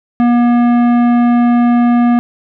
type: tone with tanh clipping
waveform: sine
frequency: 239.9 Hz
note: A#3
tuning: 50 cents sharp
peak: -9 dBFS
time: 0.2-2.19 s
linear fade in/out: 0 ms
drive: 14 dB
effects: none